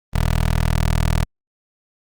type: tone with notch filter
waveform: 15% pulse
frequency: 40.09 Hz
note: E1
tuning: 47 cents flat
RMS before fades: -18 dBFS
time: 0.13-1.25 s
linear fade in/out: 20 ms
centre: 380 Hz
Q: 1.3
effects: Opus 32 kbps